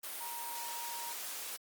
sine tone in noise, 940 Hz, A#5, 14 cents sharp, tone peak -43 dBFS, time 0.2-1.13 s, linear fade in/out 10 ms, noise white, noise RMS -42 dBFS, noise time 0.03-1.57 s, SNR -4 dB, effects high-pass 400 Hz 12 dB/octave + Opus 32 kbps

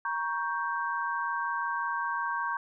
sine chord, G diminished, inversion first, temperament equal with one note detuned, 943.2 / 1108.7 / 1568 Hz, Bb5 / Db6 / G6, +20 / 0 / 0 cents, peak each -33 dBFS, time 0.05-2.57 s, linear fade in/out 2 ms, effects none

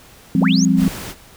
sine chord, F suspended second, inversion none, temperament equal with one note detuned, 174.61 / 199.65 / 261.6 Hz, F3 / G3 / C4, 0 / +32 / 0 cents, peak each -16 dBFS, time 0.35-0.88 s, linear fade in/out 2 ms
sine linear sweep, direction up, 220 to 6850 Hz, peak -20 dBFS, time 0.41-0.65 s, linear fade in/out 0 ms
pink noise, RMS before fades -30 dBFS, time 0.76-1.15 s, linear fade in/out 50 ms
effects pink hiss -45 dBFS RMS until 1.36 s

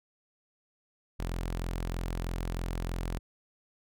sawtooth tone, 43.15 Hz, F1, 20 cents flat, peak -28 dBFS, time 1.19-3.19 s, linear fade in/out 10 ms, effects none

